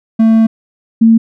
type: tone pair in turn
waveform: triangle / sine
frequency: 223.5 / 226.1 Hz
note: A3 / A3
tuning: +27 / +47 cents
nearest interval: unison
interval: 20 cents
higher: second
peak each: -3 dBFS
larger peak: neither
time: 0.19-0.47 / 1.01-1.18 s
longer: first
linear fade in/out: 10 ms
effects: none